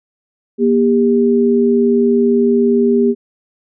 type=tone pair together; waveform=sine; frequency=238.2 / 400.6 Hz; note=A#3 / G4; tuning=+38 / +38 cents; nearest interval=major sixth; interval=900 cents; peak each=-12 dBFS; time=0.58-3.15 s; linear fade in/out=50 ms; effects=none